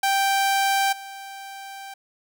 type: tone with level steps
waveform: sawtooth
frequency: 784 Hz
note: G5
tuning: in tune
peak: -15 / -32 dBFS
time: 0.03-1.94 s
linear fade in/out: 5 ms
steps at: 0.92 s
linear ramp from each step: 10 ms
effects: none